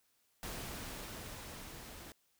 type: noise with level ramp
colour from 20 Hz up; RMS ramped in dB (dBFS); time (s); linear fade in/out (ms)
pink; -43 to -51; 0.43-2.12; 0
effects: white hiss -75 dBFS RMS until 2.39 s